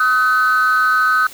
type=ring-modulated tone; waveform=triangle; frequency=123.47 Hz; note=B2; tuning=in tune; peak=-5 dBFS; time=0-1.27 s; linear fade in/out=5 ms; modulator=1390 Hz; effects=tanh soft clip ceiling -7 dBFS + white hiss -38 dBFS RMS until 1.33 s